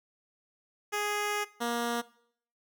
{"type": "tone pair in turn", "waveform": "10% pulse", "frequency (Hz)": [415.3, 236.4], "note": ["G#4", "A#3"], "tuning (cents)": [0, 24], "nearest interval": "minor seventh", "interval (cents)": 976, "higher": "first", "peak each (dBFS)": -21, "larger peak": "neither", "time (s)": [[0.92, 1.45], [1.6, 2.02]], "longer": "first", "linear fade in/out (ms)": 20, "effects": ["noise-tail reverb RT60 0.6 s tail -20 dB re dry"]}